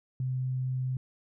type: tone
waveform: sine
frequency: 128.9 Hz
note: C3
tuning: 26 cents flat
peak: -28 dBFS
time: 0.2-0.97 s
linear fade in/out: 2 ms
effects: none